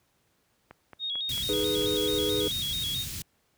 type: click train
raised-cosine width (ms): 0.5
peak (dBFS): -29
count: 6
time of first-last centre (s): 0.71-1.824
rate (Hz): 4.49
type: tone with vibrato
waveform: sine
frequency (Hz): 3520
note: A7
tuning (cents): 0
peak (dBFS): -29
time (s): 0.99-3.06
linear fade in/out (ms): 50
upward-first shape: square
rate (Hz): 4.6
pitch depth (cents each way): 95
type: band-stop noise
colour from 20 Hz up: pink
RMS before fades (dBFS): -35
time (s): 1.29-3.22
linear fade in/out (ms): 2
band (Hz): 150 to 3600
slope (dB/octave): 12
type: chord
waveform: triangle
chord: G# minor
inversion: second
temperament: equal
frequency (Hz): 311.1 / 415.3 / 493.9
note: D#4 / G#4 / B4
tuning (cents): 0 / 0 / 0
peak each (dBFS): -30 / -27 / -30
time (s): 1.49-2.48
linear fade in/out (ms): 2
effects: pink hiss -70 dBFS RMS until 3.57 s + high-pass 60 Hz 12 dB/octave